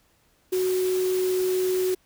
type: tone in noise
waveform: sine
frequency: 370 Hz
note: F#4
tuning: in tune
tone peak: -21 dBFS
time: 0.52-1.95 s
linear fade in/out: 10 ms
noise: white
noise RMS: -36 dBFS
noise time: 0.52-1.95 s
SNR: +12 dB
effects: pink hiss -64 dBFS RMS until 2.05 s